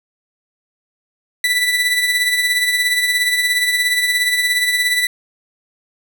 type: tone with tremolo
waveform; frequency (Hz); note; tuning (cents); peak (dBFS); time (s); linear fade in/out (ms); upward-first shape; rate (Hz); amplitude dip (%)
30% pulse; 1975.5; B6; 0; -9; 1.44-5.07; 2; triangle; 17; 55
effects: none